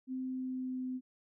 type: tone with pitch glide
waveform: sine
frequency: 258.8 to 255.7 Hz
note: C4 to C4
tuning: -19 to -40 cents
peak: -35 dBFS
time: 0.07-1.01 s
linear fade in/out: 50 ms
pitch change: -21 cents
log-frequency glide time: 0.21-0.86 s
effects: none

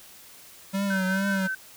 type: tone with vibrato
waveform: square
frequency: 192.6 Hz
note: G3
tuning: 30 cents flat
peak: -25 dBFS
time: 0.73-1.48 s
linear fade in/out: 20 ms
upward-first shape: triangle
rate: 2.3 Hz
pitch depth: 72 cents each way
type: tone with tremolo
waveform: sine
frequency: 1535 Hz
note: G6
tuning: 37 cents flat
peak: -26 dBFS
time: 0.9-1.55 s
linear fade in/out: 5 ms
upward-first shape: sine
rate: 5.4 Hz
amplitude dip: 55%
effects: white hiss -49 dBFS RMS until 1.76 s

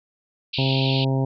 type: band-pass noise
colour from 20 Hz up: pink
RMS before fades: -28 dBFS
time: 0.53-1.05 s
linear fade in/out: 10 ms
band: 2500 to 4600 Hz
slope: 96 dB/octave
type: harmonic tone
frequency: 133.6 Hz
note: C3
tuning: 36 cents sharp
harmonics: 1 / 2 / 3 / 4 / 5 / 6 / 7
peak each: -20 / -26 / -30 / -32 / -34 / -36 / -37 dBFS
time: 0.58-1.25 s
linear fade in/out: 5 ms
effects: none

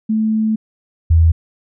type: tone pair in turn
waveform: sine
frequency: 218.5 / 81.85 Hz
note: A3 / E2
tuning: -12 / -12 cents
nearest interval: octave + perfect fourth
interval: 1700 cents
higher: first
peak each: -13 / -7 dBFS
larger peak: second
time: 0.09-0.56 / 1.1-1.32 s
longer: first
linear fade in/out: 10 ms
effects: none

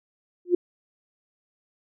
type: tone with exponential growth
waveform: sine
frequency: 354.3 Hz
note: F4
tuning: 25 cents sharp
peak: -12 dBFS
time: 0.45-0.55 s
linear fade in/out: 5 ms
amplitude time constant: 20 ms
effects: none

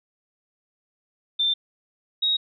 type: tone pair in turn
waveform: sine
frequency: 3571 / 3783 Hz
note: A7 / A#7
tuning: +25 / +25 cents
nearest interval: minor second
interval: 100 cents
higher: second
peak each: -19 dBFS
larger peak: neither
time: 1.39-1.54 / 2.22-2.37 s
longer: neither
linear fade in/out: 10 ms
effects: none

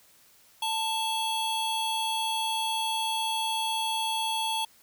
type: tone pair together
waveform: square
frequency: 884 / 3338 Hz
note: A5 / G#7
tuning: +8 / +8 cents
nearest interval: octave + major seventh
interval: 2300 cents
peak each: -30 / -31 dBFS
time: 0.62-4.65 s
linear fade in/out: 5 ms
effects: white hiss -59 dBFS RMS until 4.82 s

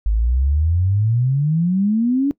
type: exponential sweep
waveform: sine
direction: up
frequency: 50.4 to 289.1 Hz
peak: -14 dBFS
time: 0.06-2.31 s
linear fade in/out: 0 ms
effects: noise-tail reverb RT60 0.1 s tail -21 dB re dry

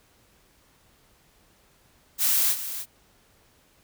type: noise with echo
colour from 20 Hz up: blue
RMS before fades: -22 dBFS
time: 2.18-2.56 s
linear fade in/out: 50 ms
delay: 300 ms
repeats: 1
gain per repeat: -11 dB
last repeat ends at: 2.86 s
effects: pink hiss -61 dBFS RMS until 3.83 s

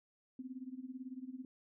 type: tone with tremolo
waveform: sine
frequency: 257.5 Hz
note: C4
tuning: 28 cents flat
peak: -40 dBFS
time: 0.39-1.45 s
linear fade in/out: 2 ms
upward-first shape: sine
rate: 18 Hz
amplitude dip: 85%
effects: none

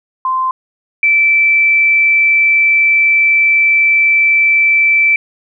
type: tone pair in turn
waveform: sine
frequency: 1039 / 2326 Hz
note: C6 / D7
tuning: -12 / -17 cents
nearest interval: octave + major second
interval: 1395 cents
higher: second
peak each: -12 / -7 dBFS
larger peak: second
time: 0.25-0.51 / 1.03-5.16 s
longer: second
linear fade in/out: 2 ms
effects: none

